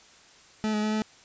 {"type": "tone with pitch steps", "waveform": "40% pulse", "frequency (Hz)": [216.1, 211.7, 214.7, 216.1], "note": ["A3", "G#3", "A3", "A3"], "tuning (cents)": [-31, 33, -42, -31], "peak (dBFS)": -24, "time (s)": [0.64, 1.02], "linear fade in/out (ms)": 0, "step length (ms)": 95, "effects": ["white hiss -54 dBFS RMS until 1.24 s", "resampled to 16000 Hz"]}